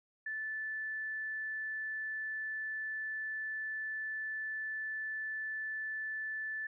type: tone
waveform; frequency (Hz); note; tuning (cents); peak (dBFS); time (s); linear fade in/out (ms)
sine; 1750; A6; -10; -36; 0.26-6.67; 5
effects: none